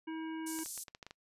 harmonic tone, 320.6 Hz, E4, 48 cents flat, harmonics 1 / 3 / 5 / 7 / 9, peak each -38 / -48 / -52 / -55 / -57 dBFS, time 0.07-0.64 s, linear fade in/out 10 ms
pink band-pass noise, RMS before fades -44 dBFS, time 0.46-0.84 s, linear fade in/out 10 ms, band 6300 to 12000 Hz, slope 24 dB/octave
clicks, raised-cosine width 0.2 ms, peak -30 dBFS, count 8, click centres 0.589 / 0.66 / 0.777 / 0.882 / 0.949 / 1.028 / 1.066 / 1.109 s
effects noise-tail reverb RT60 0.1 s tail -26 dB re dry + resampled to 32000 Hz

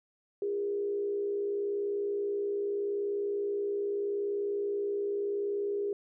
sine tone with frequency modulation, 405.3 Hz, G#4, 42 cents flat, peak -29 dBFS, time 0.42-5.93 s, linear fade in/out 2 ms, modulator 60.8 Hz, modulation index 0.45, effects none

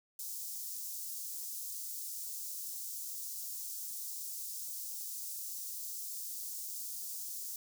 white high-pass noise, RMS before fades -42 dBFS, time 0.19-7.56 s, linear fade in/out 2 ms, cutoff 5400 Hz, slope 24 dB/octave, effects none

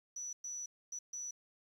sine tone bursts at uneven times, 5920 Hz, F#8, in tune, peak -40 dBFS, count 4, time 0.16-0.33 / 0.44-0.66 / 0.92-0.99 / 1.13-1.31 s, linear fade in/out 5 ms, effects 11-bit

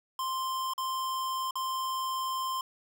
square tone with dropouts, 1046.5 Hz, C6, in tune, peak -31 dBFS, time 0.19-2.61 s, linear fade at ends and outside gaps 2 ms, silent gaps 0.736-0.779 / 1.509-1.555 s, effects none

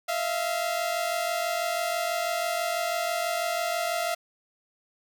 sawtooth tone pair together, 644 / 690.1 Hz, E5 / F5, -41 / -21 cents, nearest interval minor second, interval 120 cents, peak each -27 / -24 dBFS, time 0.08-4.15 s, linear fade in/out 10 ms, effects none

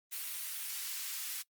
white high-pass noise, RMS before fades -40 dBFS, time 0.11-1.43 s, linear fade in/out 20 ms, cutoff 1800 Hz, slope 12 dB/octave, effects noise-tail reverb RT60 0.1 s tail -21 dB re dry + Opus 32 kbps

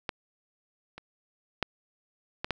clicks, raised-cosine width 0.3 ms, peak -14 / -26 / -10 / -15 / -12 dBFS, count 5, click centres 0.092 / 0.98 / 1.627 / 2.445 / 2.507 s, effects none

